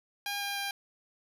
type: tone with pitch steps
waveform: 10% pulse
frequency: 809 / 803.9 / 798.8 Hz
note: G#5 / G5 / G5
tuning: -46 / +43 / +32 cents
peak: -24 dBFS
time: 0.26-0.71 s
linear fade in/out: 2 ms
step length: 150 ms
effects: none